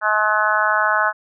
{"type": "harmonic tone", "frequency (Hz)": 213, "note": "G#3", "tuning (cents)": 44, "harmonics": [3, 4, 5, 6, 7, 8], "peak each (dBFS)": [-24, -23, -22, -22, -19, -25], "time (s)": [0.01, 1.13], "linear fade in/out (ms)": 50, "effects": []}